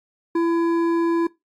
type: tone with hard clipping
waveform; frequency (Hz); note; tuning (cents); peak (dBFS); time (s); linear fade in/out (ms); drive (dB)
sine; 335.6; E4; +31; -19; 0.35-1.27; 5; 9
effects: noise-tail reverb RT60 0.2 s tail -21 dB re dry + AAC 64 kbps